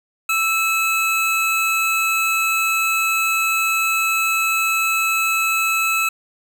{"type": "tone pair together", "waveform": "square", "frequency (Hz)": [1327, 2586], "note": ["E6", "E7"], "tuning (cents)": [11, -34], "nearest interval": "octave", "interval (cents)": 1155, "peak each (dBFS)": [-22, -19], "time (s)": [0.29, 6.09], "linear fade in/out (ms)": 5, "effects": []}